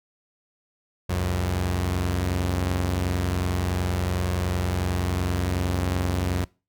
sawtooth tone pair together, 68 / 90.77 Hz, C#2 / F#2, -33 / -33 cents, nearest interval perfect fourth, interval 500 cents, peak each -25 / -20 dBFS, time 1.09-6.45 s, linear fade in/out 10 ms, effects noise-tail reverb RT60 0.3 s tail -23 dB re dry

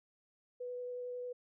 sine tone with vibrato, 493.9 Hz, B4, in tune, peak -39 dBFS, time 0.6-1.33 s, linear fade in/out 10 ms, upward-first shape triangle, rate 11 Hz, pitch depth 9 cents each way, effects none

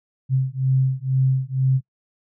sine beating tone pair, 130.81 / 132.91 Hz, C3 / C3, 0 / +28 cents, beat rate 2.1 Hz, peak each -20 dBFS, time 0.29-1.81 s, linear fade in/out 50 ms, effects noise-tail reverb RT60 0.1 s tail -24 dB re dry

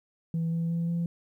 sine tone with pitch steps, 164.81 / 166.53 / 168.27 / 170.03 Hz, E3 / E3 / E3 / F3, 0 / +18 / +36 / -46 cents, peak -24 dBFS, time 0.34-1.06 s, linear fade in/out 2 ms, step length 180 ms, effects tanh soft clip ceiling -24 dBFS + 11-bit

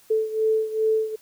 sine beating tone pair, 437.9 / 440.4 Hz, A4 / A4, -8 / +2 cents, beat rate 2.5 Hz, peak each -21 / -25 dBFS, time 0.1-1.16 s, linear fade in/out 10 ms, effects white hiss -55 dBFS RMS until 1.21 s

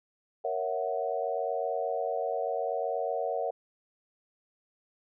sine chord, F# dominant seventh, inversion first, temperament equal, 466.2 / 554.4 / 659.3 / 740 Hz, A#4 / C#5 / E5 / F#5, 0 / 0 / 0 / 0 cents, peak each -34 dBFS, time 0.44-3.51 s, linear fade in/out 10 ms, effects none

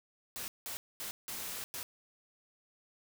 white noise bursts at uneven times, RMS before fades -41 dBFS, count 5, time 0.36-0.48 / 0.66-0.77 / 1-1.11 / 1.28-1.64 / 1.74-1.83 s, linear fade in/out 0 ms, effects none

